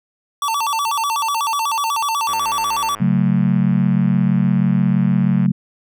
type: tone with vibrato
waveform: square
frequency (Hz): 1015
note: B5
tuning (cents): +47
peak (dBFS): -18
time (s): 0.42-2.95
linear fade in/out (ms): 2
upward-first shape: square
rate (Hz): 8.1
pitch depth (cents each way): 210
type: click train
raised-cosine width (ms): 0.5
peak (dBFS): -20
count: 337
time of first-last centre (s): 2.29-5.46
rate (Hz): 106
type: chord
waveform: sine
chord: F# minor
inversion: second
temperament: just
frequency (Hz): 138.75 / 185 / 222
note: C#3 / F#3 / A3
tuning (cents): +2 / 0 / +16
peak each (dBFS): -18 / -15 / -19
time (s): 3-5.52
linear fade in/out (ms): 10
effects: none